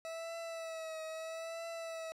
40% pulse tone with vibrato, 651 Hz, E5, 22 cents flat, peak -40 dBFS, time 0.05-2.12 s, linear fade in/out 0 ms, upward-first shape triangle, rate 0.77 Hz, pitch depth 46 cents each way, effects low-pass 10000 Hz 12 dB/octave

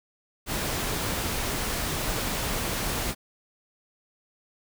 pink noise, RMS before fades -29 dBFS, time 0.46-3.15 s, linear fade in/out 50 ms, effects none

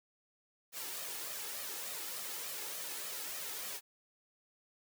white noise with flanger, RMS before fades -42 dBFS, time 0.72-3.81 s, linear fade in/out 50 ms, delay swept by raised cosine 1.6 to 2.36 ms, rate 3.4 Hz, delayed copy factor +0.55, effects high-pass 200 Hz 12 dB/octave

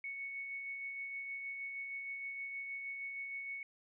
sine tone with tremolo, 2217 Hz, C#7, in tune, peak -39 dBFS, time 0.04-3.63 s, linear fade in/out 2 ms, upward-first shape sine, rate 6.4 Hz, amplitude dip 30%, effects none

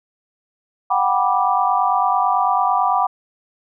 sine chord, G major seventh, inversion third, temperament just, 735 / 784 / 980 / 1176 Hz, F#5 / G5 / B5 / D6, -12 / 0 / -14 / +2 cents, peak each -20 dBFS, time 0.9-3.07 s, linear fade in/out 10 ms, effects none

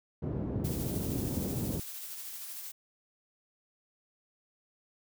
pink band-pass noise, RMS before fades -34 dBFS, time 0.22-1.8 s, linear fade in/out 5 ms, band 100 to 300 Hz, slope 12 dB/octave
blue noise with tremolo, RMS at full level -41 dBFS, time 0.64-2.72 s, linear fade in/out 10 ms, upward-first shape sine, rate 13 Hz, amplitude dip 30%
effects none

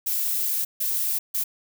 violet noise bursts at uneven times, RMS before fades -25 dBFS, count 3, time 0.06-0.65 / 0.8-1.19 / 1.34-1.44 s, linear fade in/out 10 ms, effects none

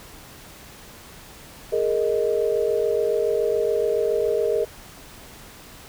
sine chord, Ab suspended second, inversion none, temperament equal with one note detuned, 415.3 / 462.4 / 622.3 Hz, Ab4 / Bb4 / Eb5, 0 / -14 / 0 cents, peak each -23 / -22 / -26 dBFS, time 1.72-4.65 s, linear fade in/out 10 ms, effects pink hiss -44 dBFS RMS until 5.88 s

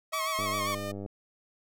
sawtooth tone with pitch glide, 638 to 605 Hz, D#5 to D#5, +43 to -49 cents, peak -32 dBFS, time 0.12-0.92 s, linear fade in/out 10 ms, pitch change -92 cents, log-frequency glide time 0.52-0.68 s
sawtooth tone with vibrato, 1108.7 Hz, C#6, in tune, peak -26 dBFS, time 0.13-0.75 s, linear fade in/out 5 ms, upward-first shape sine, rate 7.5 Hz, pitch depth 70 cents each way
click train, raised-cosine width 2 ms, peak -26 dBFS, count 68, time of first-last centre 0.39-1.061 s, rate 99.8 Hz
effects none

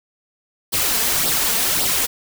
white noise with flanger, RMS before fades -19 dBFS, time 0.72-2.07 s, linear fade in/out 20 ms, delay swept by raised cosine 0.21 to 4.51 ms, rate 1.8 Hz, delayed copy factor +0.6, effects none

